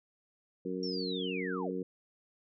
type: harmonic tone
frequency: 92.5 Hz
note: F#2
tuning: in tune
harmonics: 2 / 3 / 4 / 5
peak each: -39 / -39 / -39 / -39 dBFS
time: 0.65-1.83 s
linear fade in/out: 5 ms
type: linear sweep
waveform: sine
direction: down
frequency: 5570 to 386.1 Hz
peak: -38 dBFS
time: 0.83-1.71 s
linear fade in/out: 2 ms
effects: none